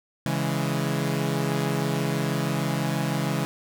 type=chord; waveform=sawtooth; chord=C# minor; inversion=none; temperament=equal; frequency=138.59 / 164.81 / 207.7 Hz; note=C#3 / E3 / G#3; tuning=0 / 0 / 0 cents; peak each=-23 / -24 / -26 dBFS; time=0.26-3.45 s; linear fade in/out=0 ms; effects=none